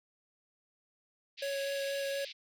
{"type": "band-pass noise", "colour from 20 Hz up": "white", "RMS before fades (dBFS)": -46, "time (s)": [1.37, 2.33], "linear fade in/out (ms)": 20, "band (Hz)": [2100, 4800], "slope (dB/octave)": 48}
{"type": "tone with vibrato", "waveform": "square", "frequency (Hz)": 554.4, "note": "C#5", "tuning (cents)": 0, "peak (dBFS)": -34, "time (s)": [1.42, 2.25], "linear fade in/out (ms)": 5, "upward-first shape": "sine", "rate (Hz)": 4.2, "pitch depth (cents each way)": 9}
{"effects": []}